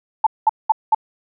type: tone bursts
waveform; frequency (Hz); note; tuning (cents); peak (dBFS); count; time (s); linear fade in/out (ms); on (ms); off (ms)
sine; 876; A5; -8; -9; 4; 0.24-0.948; 5; 27; 200
effects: none